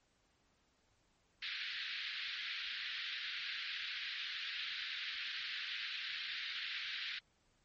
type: band-pass noise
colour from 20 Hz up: white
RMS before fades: -43 dBFS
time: 1.42-7.19 s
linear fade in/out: 5 ms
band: 1500 to 4200 Hz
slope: 48 dB/octave
effects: pink hiss -75 dBFS RMS until 7.64 s + MP3 32 kbps